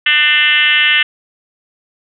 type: tone with frequency modulation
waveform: sine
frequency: 2379 Hz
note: D7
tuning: 22 cents sharp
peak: -8 dBFS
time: 0.06-1.03 s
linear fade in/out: 5 ms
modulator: 293 Hz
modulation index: 2.7
effects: none